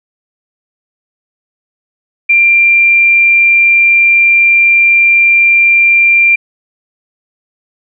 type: tone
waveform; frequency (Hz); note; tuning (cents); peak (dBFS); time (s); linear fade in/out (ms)
sine; 2376; D7; +20; -4; 2.29-6.36; 10
effects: none